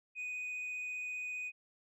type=tone with vibrato; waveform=sine; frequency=2489 Hz; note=D#7; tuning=in tune; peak=-35 dBFS; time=0.15-1.52 s; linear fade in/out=50 ms; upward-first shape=sine; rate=15 Hz; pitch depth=8 cents each way; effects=tanh soft clip ceiling -37 dBFS